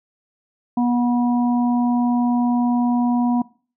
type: harmonic tone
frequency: 242.6 Hz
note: B3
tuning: 31 cents flat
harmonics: 1 / 3 / 4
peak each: -16 / -26 / -28 dBFS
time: 0.77-3.42 s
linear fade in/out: 5 ms
effects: noise-tail reverb RT60 0.4 s tail -21 dB re dry